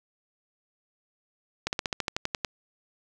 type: slowing click train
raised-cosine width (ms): 0.2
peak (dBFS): -10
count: 11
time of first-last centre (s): 1.67-2.448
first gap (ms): 59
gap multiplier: 1.06
effects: none